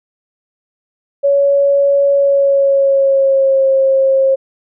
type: tone with pitch glide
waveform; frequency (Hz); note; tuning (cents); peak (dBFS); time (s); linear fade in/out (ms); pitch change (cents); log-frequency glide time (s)
sine; 561 to 536.6; C#5 to C5; +21 to +44; -8; 1.23-4.36; 20; -77; 2.12-3.67
effects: none